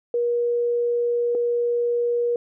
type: tone pair in turn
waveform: sine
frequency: 477.5 / 477.5 Hz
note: A#4 / A#4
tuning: +42 / +42 cents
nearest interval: unison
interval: 0 cents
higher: neither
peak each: -19 dBFS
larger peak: neither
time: 0.14-1.35 / 1.35-2.36 s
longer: first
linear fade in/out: 2 ms
effects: none